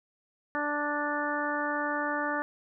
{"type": "harmonic tone", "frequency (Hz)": 293.7, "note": "D4", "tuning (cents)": 0, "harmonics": [1, 2, 3, 4, 5, 6], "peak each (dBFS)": [-35, -35, -35, -35, -35, -35], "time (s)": [0.55, 2.42], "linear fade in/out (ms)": 0, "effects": []}